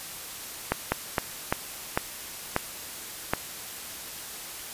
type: slowing click train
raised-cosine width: 0.5 ms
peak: -7 dBFS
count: 7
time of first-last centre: 0.72-3.335 s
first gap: 200 ms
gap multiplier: 1.31
effects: white hiss -39 dBFS RMS until 4.73 s + resampled to 32000 Hz